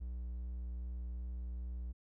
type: tone with vibrato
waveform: triangle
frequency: 60.6 Hz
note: B1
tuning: 32 cents flat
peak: -37 dBFS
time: 0-1.93 s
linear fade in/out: 20 ms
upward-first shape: sine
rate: 2.5 Hz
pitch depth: 11 cents each way
effects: none